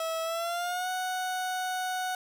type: tone with pitch glide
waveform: 30% pulse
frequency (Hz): 651 to 739.2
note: E5 to F#5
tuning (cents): -22 to -2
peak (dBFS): -27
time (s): 0-2.15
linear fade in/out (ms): 2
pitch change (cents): +220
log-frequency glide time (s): 0.23-0.89
effects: none